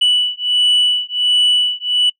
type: beating tone pair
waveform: sine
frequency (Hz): 2960 / 2961.4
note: F#7 / F#7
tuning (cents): 0 / +1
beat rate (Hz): 1.4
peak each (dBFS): -13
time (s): 0.01-2.1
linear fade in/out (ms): 10
effects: noise-tail reverb RT60 0.1 s tail -25 dB re dry + tanh soft clip ceiling -8 dBFS